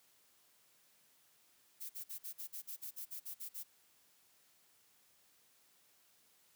violet noise bursts, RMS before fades -45 dBFS, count 13, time 1.8-3.637 s, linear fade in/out 20 ms, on 97 ms, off 48 ms, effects white hiss -70 dBFS RMS until 6.55 s + high-pass 80 Hz 12 dB/octave

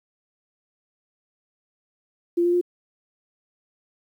sine tone with pitch steps, 345.2 / 349.4 / 353.7 Hz, F4 / F4 / F4, -20 / +1 / +22 cents, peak -17 dBFS, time 2.37-2.613 s, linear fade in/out 10 ms, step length 81 ms, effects 9-bit

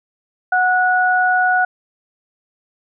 sine tone pair together, 736.3 / 1465 Hz, F#5 / F#6, -9 / -18 cents, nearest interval octave, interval 1191 cents, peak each -15 dBFS, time 0.52-1.65 s, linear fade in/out 5 ms, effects none

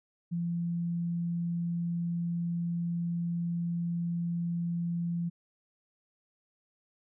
sine tone, 171 Hz, F3, 36 cents flat, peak -29 dBFS, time 0.31-5.3 s, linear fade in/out 20 ms, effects none

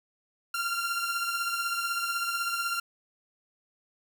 sawtooth beating tone pair, 1379 / 1395 Hz, F6 / F6, -22 / -2 cents, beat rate 16 Hz, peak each -26 / -31 dBFS, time 0.54-2.8 s, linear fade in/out 5 ms, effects 9-bit

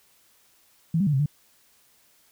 sine tone with pitch steps, 164 / 199 / 149.3 / 133.6 / 147.7 Hz, E3 / G3 / D3 / C3 / D3, -9 / +26 / +29 / +36 / +10 cents, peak -19 dBFS, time 0.94-1.26 s, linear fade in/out 5 ms, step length 64 ms, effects white hiss -61 dBFS RMS until 2.31 s

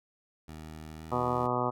15% pulse tone with pitch glide, 78.2 to 79.98 Hz, D#2 to D#2, +9 to +48 cents, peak -36 dBFS, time 0.48-1.47 s, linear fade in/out 5 ms, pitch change +39 cents, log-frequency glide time 0.98-1.03 s
harmonic tone, 123.47 Hz, B2, in tune, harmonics 1 / 2 / 3 / 4 / 5 / 6 / 7 / 8 / 9 / 10, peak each -36 / -36 / -36 / -36 / -36 / -36 / -36 / -36 / -36 / -36 dBFS, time 1.11-1.71 s, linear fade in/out 20 ms
effects none

